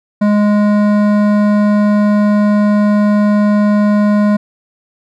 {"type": "tone with hard clipping", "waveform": "triangle", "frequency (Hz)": 207.7, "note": "G#3", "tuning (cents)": 0, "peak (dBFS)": -10, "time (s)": [0.21, 4.37], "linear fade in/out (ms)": 10, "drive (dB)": 17, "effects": []}